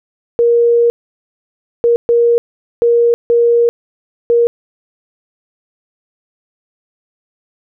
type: tone bursts at uneven times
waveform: sine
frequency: 471.3 Hz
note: A#4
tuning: 19 cents sharp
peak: -7 dBFS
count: 6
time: 0.39-0.9 / 1.84-1.96 / 2.09-2.38 / 2.82-3.14 / 3.3-3.69 / 4.3-4.47 s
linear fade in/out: 0 ms
effects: none